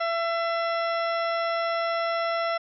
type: harmonic tone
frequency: 671 Hz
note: E5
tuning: 31 cents sharp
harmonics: 1 / 2 / 3 / 4 / 5 / 6 / 8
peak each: -26 / -29 / -34 / -41 / -42 / -44 / -41 dBFS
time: 0-2.58 s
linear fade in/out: 10 ms
effects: none